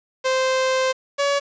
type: tone pair in turn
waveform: sawtooth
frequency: 521 / 565.3 Hz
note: C5 / C#5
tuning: -7 / +34 cents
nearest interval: minor second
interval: 141 cents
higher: second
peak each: -14 / -14 dBFS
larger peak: neither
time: 0.24-0.93 / 1.18-1.4 s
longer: first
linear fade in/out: 20 ms
effects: resampled to 16000 Hz + 7-bit